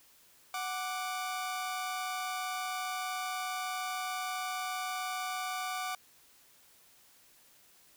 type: tone pair together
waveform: sawtooth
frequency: 741 / 1176.3 Hz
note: F#5 / D6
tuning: +2 / +2 cents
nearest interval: minor sixth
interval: 800 cents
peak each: -33 / -34 dBFS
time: 0.54-5.95 s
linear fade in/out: 2 ms
effects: white hiss -62 dBFS RMS until 7.96 s